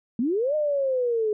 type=linear two-way sweep; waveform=sine; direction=up then down; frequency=215.7 to 616 to 416.6 Hz; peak=-21 dBFS; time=0.19-1.33 s; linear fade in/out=2 ms; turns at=0.55 s; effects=none